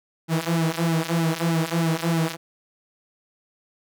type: tone with flanger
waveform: sawtooth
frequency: 164.81 Hz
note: E3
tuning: in tune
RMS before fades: -23 dBFS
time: 0.28-2.37 s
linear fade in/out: 50 ms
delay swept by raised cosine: 1.7 to 6.2 ms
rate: 3.2 Hz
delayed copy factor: -0.85
effects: none